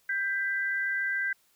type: tone pair together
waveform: sine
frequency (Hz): 1578 / 1988.2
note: G6 / B6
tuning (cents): +11 / +11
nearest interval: major third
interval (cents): 400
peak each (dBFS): -28 / -32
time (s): 0.09-1.33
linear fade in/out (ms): 5
effects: white hiss -67 dBFS RMS until 1.55 s